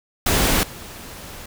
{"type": "noise with level steps", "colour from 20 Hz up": "pink", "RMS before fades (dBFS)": [-18, -37], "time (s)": [0.26, 1.46], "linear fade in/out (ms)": 5, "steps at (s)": 0.63, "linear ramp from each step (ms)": 2, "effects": []}